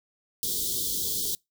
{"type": "band-stop noise", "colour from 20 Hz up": "white", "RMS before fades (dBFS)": -29, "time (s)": [0.43, 1.35], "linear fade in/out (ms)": 0, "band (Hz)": [490, 3200], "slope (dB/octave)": 96, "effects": ["noise-tail reverb RT60 0.2 s tail -26 dB re dry"]}